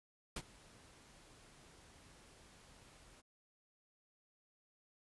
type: noise with ADSR envelope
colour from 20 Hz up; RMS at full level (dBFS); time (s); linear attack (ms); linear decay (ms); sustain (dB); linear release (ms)
pink; -41; 0.36-3.22; 5; 52; -21; 25
effects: resampled to 24000 Hz